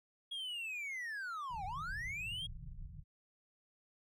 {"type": "linear two-way sweep", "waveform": "triangle", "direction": "down then up", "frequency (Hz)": [3318, 725, 3318], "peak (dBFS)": -38, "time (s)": [0.31, 2.47], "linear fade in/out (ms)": 10, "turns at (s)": 1.65}
{"type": "low-pass noise", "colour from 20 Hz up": "pink", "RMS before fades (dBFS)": -48, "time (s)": [1.49, 3.04], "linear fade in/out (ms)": 50, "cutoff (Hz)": 170, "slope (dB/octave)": 96}
{"effects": []}